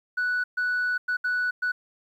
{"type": "tone bursts at uneven times", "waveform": "sine", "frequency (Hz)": 1480, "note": "F#6", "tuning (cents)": 0, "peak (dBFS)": -21, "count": 5, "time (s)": [[0.17, 0.44], [0.57, 0.98], [1.08, 1.17], [1.24, 1.51], [1.62, 1.72]], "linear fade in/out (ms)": 10, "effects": ["tanh soft clip ceiling -21 dBFS", "10-bit"]}